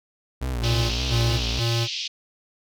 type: tone with vibrato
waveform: 35% pulse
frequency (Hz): 61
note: B1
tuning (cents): -21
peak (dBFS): -23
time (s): 0.41-1.6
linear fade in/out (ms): 10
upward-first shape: sine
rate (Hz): 3.5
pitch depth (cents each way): 120
type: tone bursts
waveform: square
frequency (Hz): 116.54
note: A#2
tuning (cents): 0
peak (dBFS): -22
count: 3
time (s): 0.61-1.88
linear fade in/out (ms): 50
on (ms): 310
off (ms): 170
type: band-pass noise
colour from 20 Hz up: pink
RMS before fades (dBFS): -30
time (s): 0.63-2.08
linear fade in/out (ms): 10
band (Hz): 2600 to 5600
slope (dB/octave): 48
effects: none